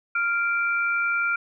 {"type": "tone pair together", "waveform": "sine", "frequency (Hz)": [1394.9, 2346], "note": ["F6", "D7"], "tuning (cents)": [-2, -2], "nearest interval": "major sixth", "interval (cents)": 900, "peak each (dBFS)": [-22, -27], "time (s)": [0.15, 1.36], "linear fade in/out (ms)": 5, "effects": []}